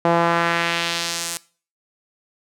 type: tone with band-pass filter sweep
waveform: sawtooth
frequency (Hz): 169.4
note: E3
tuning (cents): +48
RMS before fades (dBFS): -21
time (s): 0.05-1.37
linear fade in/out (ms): 0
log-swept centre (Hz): 710 to 8900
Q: 1.2
effects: noise-tail reverb RT60 0.4 s tail -20 dB re dry